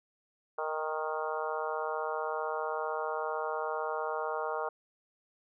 harmonic tone with a mistuned harmonic, 155.56 Hz, D#3, in tune, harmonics 3 / 4 / 5 / 6 / 7 / 8 / 9, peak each -37 / -38 / -39 / -40 / -40 / -41 / -42 dBFS, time 0.58-4.69 s, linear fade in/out 5 ms, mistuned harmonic 5, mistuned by +24 cents, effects none

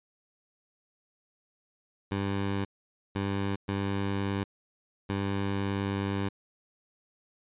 15% pulse tone bursts at uneven times, 98.9 Hz, G2, 16 cents sharp, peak -22 dBFS, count 4, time 2.11-2.65 / 3.15-3.56 / 3.68-4.44 / 5.09-6.29 s, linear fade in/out 10 ms, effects resampled to 8000 Hz

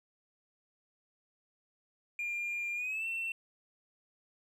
triangle tone with pitch glide, 2401 to 2695 Hz, D7 to E7, +38 to +38 cents, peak -31 dBFS, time 2.19-3.32 s, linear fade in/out 2 ms, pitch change +200 cents, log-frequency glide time 2.75-3.06 s, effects tanh soft clip ceiling -29 dBFS

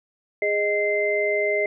sine tone cluster, 413.5 / 620 / 2079 Hz, G#4 / D#5 / C7, -8 / -6 / -12 cents, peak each -24 dBFS, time 0.42-1.66 s, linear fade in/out 2 ms, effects none

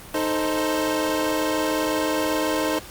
25% pulse chord, A diminished, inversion second, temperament equal, 311.1 / 440 / 523.3 Hz, Eb4 / A4 / C5, 0 / 0 / 0 cents, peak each -20 / -25 / -23 dBFS, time 0.14-2.79 s, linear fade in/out 5 ms, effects pink hiss -41 dBFS RMS until 2.9 s + Opus 32 kbps

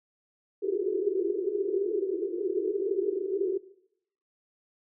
pink band-pass noise, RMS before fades -29 dBFS, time 0.62-3.58 s, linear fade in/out 10 ms, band 360 to 420 Hz, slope 96 dB/octave, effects noise-tail reverb RT60 0.7 s tail -17 dB re dry

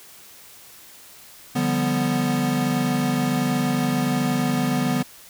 square chord, G dominant seventh, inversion second, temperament equal, 146.83 / 174.61 / 196 / 246.9 Hz, D3 / F3 / G3 / B3, 0 / 0 / 0 / 0 cents, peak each -27 / -29 / -29 / -23 dBFS, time 1.55-5.03 s, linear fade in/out 10 ms, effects white hiss -46 dBFS RMS until 5.29 s

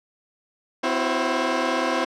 15% pulse tone cluster, 256.6 / 332.4 / 369.7 / 534 Hz, C4 / E4 / F#4 / C5, -34 / +15 / -1 / +35 cents, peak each -20 / -19 / -25 / -20 dBFS, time 0.83-2.05 s, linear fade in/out 10 ms, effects low-pass 5000 Hz 12 dB/octave

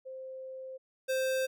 sine / square tone pair in turn, 523.3 / 523.3 Hz, C5 / C5, 0 / 0 cents, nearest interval unison, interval 0 cents, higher neither, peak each -40 / -29 dBFS, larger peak second, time 0.05-0.78 / 1.08-1.47 s, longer first, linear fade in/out 20 ms, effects none

